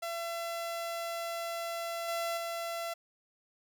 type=tone with level steps; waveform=sawtooth; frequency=675 Hz; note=E5; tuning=41 cents sharp; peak=-31 / -28 / -31 dBFS; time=0.02-2.94 s; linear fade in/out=10 ms; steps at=2.08 / 2.37 s; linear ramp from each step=5 ms; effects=none